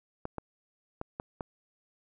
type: clicks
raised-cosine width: 1 ms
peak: -21 dBFS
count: 5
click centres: 0.254 / 0.383 / 1.014 / 1.199 / 1.408 s
effects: none